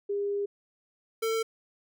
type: tone pair in turn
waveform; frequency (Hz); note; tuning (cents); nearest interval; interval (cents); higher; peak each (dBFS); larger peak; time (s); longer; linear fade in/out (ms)
sine / square; 404.4 / 448.5; G#4 / A4; -46 / +33; major second; 179; second; -27; neither; 0.09-0.46 / 1.22-1.43; first; 10
effects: none